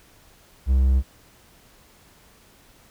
triangle tone, 65.6 Hz, C2, 5 cents sharp, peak -13 dBFS, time 0.66-1.03 s, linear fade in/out 50 ms, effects pink hiss -54 dBFS RMS until 2.9 s

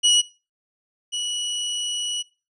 sawtooth tone pair in turn, 2923 / 2934 Hz, F#7 / F#7, -22 / -15 cents, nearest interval unison, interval 7 cents, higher second, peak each -11 / -21 dBFS, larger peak first, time 0.03-0.22 / 1.12-2.23 s, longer second, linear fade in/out 20 ms, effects noise-tail reverb RT60 0.3 s tail -20 dB re dry + resampled to 22050 Hz

